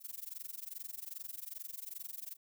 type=noise with amplitude modulation; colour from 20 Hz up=violet; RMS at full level=-42 dBFS; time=0-2.37 s; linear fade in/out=50 ms; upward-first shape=sine; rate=22.5 Hz; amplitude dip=95%; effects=none